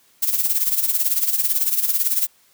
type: noise with tremolo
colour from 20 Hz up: violet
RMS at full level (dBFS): -17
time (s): 0.22-2.27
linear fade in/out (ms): 10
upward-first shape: sine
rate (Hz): 18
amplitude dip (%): 70
effects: white hiss -57 dBFS RMS until 2.53 s + high-pass 60 Hz 12 dB/octave